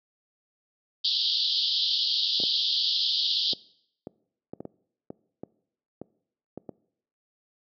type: band-pass noise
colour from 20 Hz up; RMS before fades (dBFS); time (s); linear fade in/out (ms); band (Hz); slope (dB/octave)
white; -26; 1.04-3.54; 10; 3100 to 4900; 96
type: clicks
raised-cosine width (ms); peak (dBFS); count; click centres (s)
2; -21; 12; 2.401 / 2.436 / 3.533 / 4.071 / 4.535 / 4.605 / 4.653 / 5.104 / 5.435 / 6.016 / 6.576 / 6.692
effects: noise-tail reverb RT60 0.7 s tail -22 dB re dry + high-pass 200 Hz 12 dB/octave